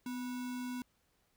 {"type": "tone with sample-and-hold", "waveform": "sine", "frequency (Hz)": 250.5, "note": "B3", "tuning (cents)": 25, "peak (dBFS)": -37, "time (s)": [0.06, 0.82], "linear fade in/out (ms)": 2, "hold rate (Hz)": 1225, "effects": ["pink hiss -75 dBFS RMS until 1.36 s"]}